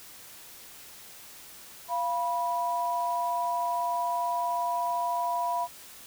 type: tone pair together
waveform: sine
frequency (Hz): 692 / 978.6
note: F5 / B5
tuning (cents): -16 / -16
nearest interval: tritone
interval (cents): 600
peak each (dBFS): -30 / -28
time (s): 1.88-5.68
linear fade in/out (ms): 50
effects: white hiss -48 dBFS RMS until 6.06 s